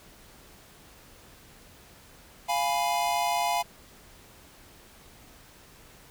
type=chord; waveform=square; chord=F diminished; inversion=none; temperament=equal; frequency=698.5 / 830.6 / 987.8 Hz; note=F5 / Ab5 / Cb6; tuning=0 / 0 / 0 cents; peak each=-29 / -30 / -31 dBFS; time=2.48-3.63 s; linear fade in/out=20 ms; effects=pink hiss -53 dBFS RMS until 6.1 s